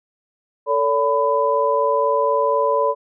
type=tone cluster; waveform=sine; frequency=444.9 / 569 / 1001 Hz; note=A4 / C#5 / B5; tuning=+19 / +45 / +23 cents; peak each=-21 / -19 / -19 dBFS; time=0.66-2.95 s; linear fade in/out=50 ms; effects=none